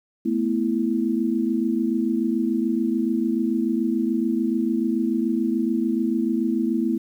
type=chord; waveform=sine; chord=A suspended second; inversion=none; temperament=equal; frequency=220 / 246.9 / 329.6 Hz; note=A3 / B3 / E4; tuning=0 / 0 / 0 cents; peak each=-24 dBFS; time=0.25-6.98 s; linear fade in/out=10 ms; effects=9-bit